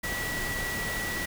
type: tone in noise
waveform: sine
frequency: 1944 Hz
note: B6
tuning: 28 cents flat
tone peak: -32 dBFS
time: 0.03-1.26 s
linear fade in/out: 10 ms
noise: pink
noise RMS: -34 dBFS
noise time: 0.03-1.26 s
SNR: -1 dB
effects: none